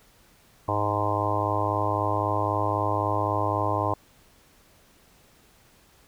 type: harmonic tone with a mistuned harmonic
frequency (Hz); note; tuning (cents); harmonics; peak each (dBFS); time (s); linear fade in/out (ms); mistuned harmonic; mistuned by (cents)
103.83; G#2; 0; 1 / 3 / 4 / 5 / 6 / 7 / 8 / 9 / 10; -29 / -33 / -35 / -34 / -31 / -34 / -32 / -31 / -29; 0.68-3.94; 5; 1; -36
effects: pink hiss -58 dBFS RMS until 6.07 s